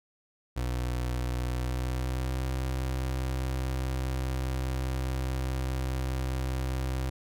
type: tone with pitch glide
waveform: 30% pulse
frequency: 61.74 to 64.85 Hz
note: B1 to C2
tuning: 0 to -15 cents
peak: -26 dBFS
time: 0.56-7.1 s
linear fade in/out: 10 ms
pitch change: +85 cents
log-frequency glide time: 1.41-2.51 s
effects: none